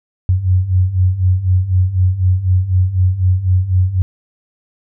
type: beating tone pair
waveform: sine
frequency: 89.7 / 93.7 Hz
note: F2 / F#2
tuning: +47 / +22 cents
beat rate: 4 Hz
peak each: -16 / -12 dBFS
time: 0.29-4.02 s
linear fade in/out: 0 ms
effects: none